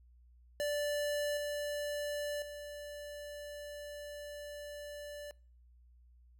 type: tone with level steps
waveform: square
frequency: 585 Hz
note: D5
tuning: 7 cents flat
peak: -33 / -36 / -44 dBFS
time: 0.6-5.31 s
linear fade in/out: 0 ms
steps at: 1.37 / 2.42 s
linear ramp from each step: 2 ms
effects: noise-tail reverb RT60 0.5 s tail -26 dB re dry + added 60 Hz sine -59 dBFS peak until 6.39 s